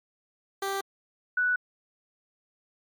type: tone pair in turn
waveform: 15% pulse / sine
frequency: 392 / 1480 Hz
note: G4 / F#6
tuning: 0 / 0 cents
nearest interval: octave + major seventh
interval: 2300 cents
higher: second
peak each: -22 dBFS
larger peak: neither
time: 0.62-0.81 / 1.37-1.56 s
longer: neither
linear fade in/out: 5 ms
effects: MP3 96 kbps

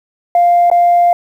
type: tone with dropouts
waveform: sine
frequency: 698.5 Hz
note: F5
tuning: in tune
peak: -5 dBFS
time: 0.35-1.13 s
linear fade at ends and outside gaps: 2 ms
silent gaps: 0.701-0.714 s
effects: tanh soft clip ceiling -3 dBFS + 7-bit

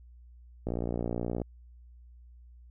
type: click train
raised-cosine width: 2 ms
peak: -19 dBFS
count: 45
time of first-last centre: 0.67-1.417 s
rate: 58.9 Hz
effects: added 60 Hz sine -50 dBFS peak until 2.7 s

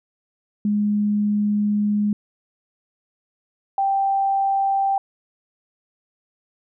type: tone pair in turn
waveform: sine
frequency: 207.7 / 784.2 Hz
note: G#3 / G5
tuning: 0 / 0 cents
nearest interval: octave + major seventh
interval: 2300 cents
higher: second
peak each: -17 dBFS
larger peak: neither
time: 0.65-2.13 / 3.78-4.98 s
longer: first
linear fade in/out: 2 ms
effects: none

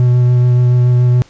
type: tone with vibrato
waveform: triangle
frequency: 123.47 Hz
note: B2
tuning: in tune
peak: -5 dBFS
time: 0-1.22 s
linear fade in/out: 0 ms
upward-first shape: sine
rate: 7 Hz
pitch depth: 11 cents each way
effects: pink hiss -45 dBFS RMS until 1.29 s + resampled to 16000 Hz

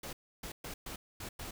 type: noise bursts at uneven times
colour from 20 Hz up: pink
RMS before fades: -43 dBFS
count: 6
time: 0.03-0.13 / 0.43-0.52 / 0.64-0.74 / 0.86-0.96 / 1.2-1.29 / 1.39-1.51 s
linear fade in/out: 5 ms
effects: none

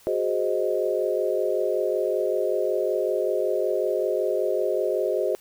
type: chord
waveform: sine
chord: Ab dominant seventh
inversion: third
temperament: equal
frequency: 370 / 415.3 / 523.3 / 622.3 Hz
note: Gb4 / Ab4 / C5 / Eb5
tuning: 0 / 0 / 0 / 0 cents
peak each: -27 dBFS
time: 0.07-5.35 s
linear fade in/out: 0 ms
effects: white hiss -54 dBFS RMS until 5.4 s

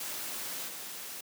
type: noise with level steps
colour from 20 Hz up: white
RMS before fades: -38 / -42 dBFS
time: 0-1.21 s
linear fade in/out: 5 ms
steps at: 0.67 s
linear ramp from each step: 20 ms
effects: high-pass 150 Hz 12 dB/octave

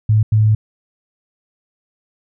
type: tone bursts at uneven times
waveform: sine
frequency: 108 Hz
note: A2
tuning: 32 cents flat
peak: -9 dBFS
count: 2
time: 0.09-0.23 / 0.32-0.55 s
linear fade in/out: 5 ms
effects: none

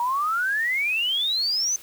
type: exponential sweep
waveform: sine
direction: up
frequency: 934 to 6272 Hz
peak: -21 dBFS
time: 0-1.76 s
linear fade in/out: 2 ms
effects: white hiss -46 dBFS RMS until 1.82 s

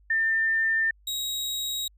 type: tone pair in turn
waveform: sine / sawtooth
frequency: 1797 / 3808 Hz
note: A6 / A#7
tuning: +36 / +36 cents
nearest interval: octave + minor second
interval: 1300 cents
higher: second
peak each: -21 / -25 dBFS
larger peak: first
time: 0.1-0.91 / 1.07-1.88 s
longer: neither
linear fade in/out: 5 ms
effects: added 50 Hz sine -55 dBFS peak until 1.97 s

